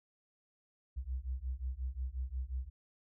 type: beating tone pair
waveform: sine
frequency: 61.5 / 67.1 Hz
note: B1 / C2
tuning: -7 / +44 cents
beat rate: 5.6 Hz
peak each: -39 / -39 dBFS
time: 0.96-2.7 s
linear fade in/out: 20 ms
effects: none